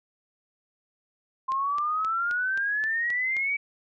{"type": "exponential sweep", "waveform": "sine", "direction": "up", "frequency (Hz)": [1046.5, 2295], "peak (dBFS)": -24, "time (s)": [1.48, 3.57], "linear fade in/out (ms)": 10}
{"type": "click train", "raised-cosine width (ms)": 0.2, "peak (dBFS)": -23, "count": 8, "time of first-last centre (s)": [1.52, 3.367], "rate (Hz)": 3.79}
{"effects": []}